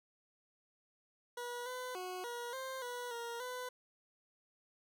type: tone with pitch steps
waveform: 20% pulse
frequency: 484.3 / 504 / 366.4 / 478.6 / 526 / 488.9 / 469 / 501 Hz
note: B4 / B4 / F#4 / A#4 / C5 / B4 / A#4 / B4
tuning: -34 / +35 / -17 / +46 / +9 / -18 / +11 / +25 cents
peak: -36 dBFS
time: 1.37-3.69 s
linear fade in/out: 5 ms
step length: 290 ms
effects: none